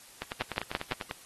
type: two click trains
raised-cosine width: 0.3 ms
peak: -12 / -18 dBFS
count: 4 / 10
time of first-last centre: 0.41-0.921 / 0.22-1.111 s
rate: 5.87 / 10.1 Hz
effects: white hiss -53 dBFS RMS until 1.25 s + AAC 32 kbps